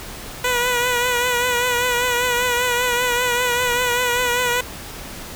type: tone with vibrato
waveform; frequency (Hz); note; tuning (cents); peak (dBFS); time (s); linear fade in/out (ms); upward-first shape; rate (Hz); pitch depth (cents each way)
10% pulse; 490.4; B4; -12; -9; 0.44-4.61; 5; triangle; 5.1; 49
effects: pink hiss -34 dBFS RMS until 5.35 s